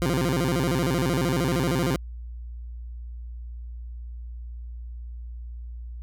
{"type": "tone with vibrato", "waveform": "20% pulse", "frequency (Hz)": 150.6, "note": "D3", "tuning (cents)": 44, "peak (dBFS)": -17, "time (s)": [0.02, 1.96], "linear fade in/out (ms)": 0, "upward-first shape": "square", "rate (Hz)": 13, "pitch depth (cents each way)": 250, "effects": ["added 59 Hz sine -34 dBFS peak until 6.02 s"]}